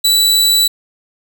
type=tone; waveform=sawtooth; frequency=3951 Hz; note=B7; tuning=in tune; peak=-6 dBFS; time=0.04-0.68 s; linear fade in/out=10 ms; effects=none